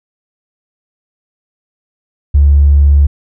triangle tone with tanh clipping, 71.4 Hz, D2, 48 cents flat, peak -3 dBFS, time 2.34-3.07 s, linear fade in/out 10 ms, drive 2 dB, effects none

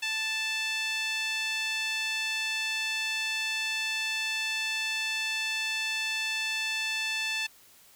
5% pulse tone with band-pass filter, 880 Hz, A5, in tune, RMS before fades -31 dBFS, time 0.02-7.47 s, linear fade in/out 10 ms, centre 2500 Hz, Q 1.9, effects white hiss -57 dBFS RMS until 7.95 s

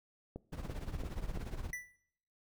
click train, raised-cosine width 2 ms, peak -29 dBFS, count 4, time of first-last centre 0.36-1.374 s, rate 2.96 Hz
brown noise with tremolo, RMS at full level -37 dBFS, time 0.52-1.71 s, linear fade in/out 10 ms, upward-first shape triangle, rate 17 Hz, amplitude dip 80%
square tone with exponential decay, 1975.5 Hz, B6, in tune, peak -36 dBFS, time 1.73-1.96 s, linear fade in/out 2 ms, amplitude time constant 48 ms
effects noise-tail reverb RT60 0.7 s tail -20 dB re dry

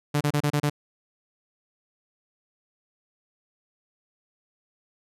sawtooth tone bursts, 146.83 Hz, D3, in tune, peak -17 dBFS, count 6, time 0.14-0.699 s, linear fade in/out 10 ms, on 69 ms, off 29 ms, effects resampled to 32000 Hz

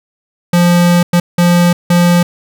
square tone bursts at uneven times, 174.61 Hz, F3, in tune, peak -7 dBFS, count 4, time 0.53-1.03 / 1.13-1.2 / 1.38-1.73 / 1.9-2.23 s, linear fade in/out 5 ms, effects none

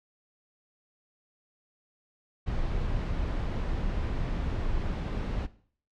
brown noise, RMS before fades -30 dBFS, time 2.46-5.47 s, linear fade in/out 20 ms, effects noise-tail reverb RT60 0.5 s tail -17 dB re dry + low-pass 4000 Hz 12 dB/octave

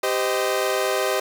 sawtooth chord, C minor, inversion second, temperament equal with one note detuned, 392 / 514 / 622.3 Hz, G4 / C5 / Eb5, 0 / -31 / 0 cents, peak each -21 dBFS, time 0.03-1.2 s, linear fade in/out 5 ms, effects none

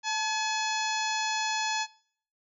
harmonic tone with a mistuned harmonic, 850 Hz, G#5, 40 cents sharp, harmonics 1 / 2 / 3 / 4 / 5 / 6 / 7 / 8, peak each -31 / -34 / -36 / -37 / -38 / -39 / -39 / -40 dBFS, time 0.03-1.87 s, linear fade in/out 50 ms, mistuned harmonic 1, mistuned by +54 cents, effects noise-tail reverb RT60 0.6 s tail -23 dB re dry

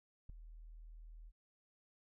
sine tone with ADSR envelope, 40 Hz, D#1, 49 cents sharp, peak -40 dBFS, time 0.29-1.32 s, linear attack 6 ms, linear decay 3 ms, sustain -11 dB, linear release 44 ms, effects none

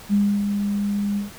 sine tone with ADSR envelope, 203.2 Hz, G#3, 38 cents flat, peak -14 dBFS, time 0.09-1.31 s, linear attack 43 ms, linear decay 290 ms, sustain -6 dB, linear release 140 ms, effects pink hiss -42 dBFS RMS until 1.38 s

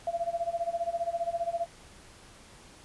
sine tone with tremolo, 681 Hz, F5, 44 cents flat, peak -25 dBFS, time 0.07-1.66 s, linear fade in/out 2 ms, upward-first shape sine, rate 15 Hz, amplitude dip 90%, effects pink hiss -53 dBFS RMS until 2.84 s + resampled to 24000 Hz

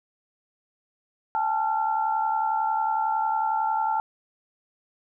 sine tone cluster, 806 / 877 / 1370 Hz, G5 / A5 / F6, +48 / -6 / -34 cents, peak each -30 / -23 / -32 dBFS, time 1.35-4 s, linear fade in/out 0 ms, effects none

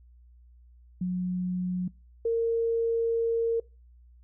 sine tone pair in turn, 181.4 / 459.7 Hz, F#3 / A#4, -34 / -24 cents, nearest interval octave + major third, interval 1610 cents, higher second, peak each -26 / -23 dBFS, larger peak second, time 1.01-1.88 / 2.25-3.6 s, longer second, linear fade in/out 5 ms, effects noise-tail reverb RT60 0.3 s tail -24 dB re dry + added 60 Hz sine -52 dBFS peak until 4.23 s

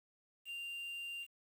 triangle tone with quantisation, 2786 Hz, F7, 5 cents flat, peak -40 dBFS, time 0.45-1.27 s, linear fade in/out 50 ms, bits 10, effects none

